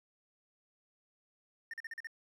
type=tone bursts; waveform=triangle; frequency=1821 Hz; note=A#6; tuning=41 cents flat; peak=-38 dBFS; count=6; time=1.71-2.071 s; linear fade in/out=2 ms; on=26 ms; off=41 ms; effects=none